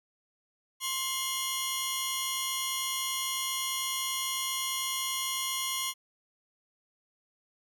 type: tone cluster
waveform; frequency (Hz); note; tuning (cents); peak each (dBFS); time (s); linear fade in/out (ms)
15% pulse; 1055 / 2889 / 3361; C6 / F#7 / G#7; +14 / -42 / +20; -28; 0.8-5.94; 50
effects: none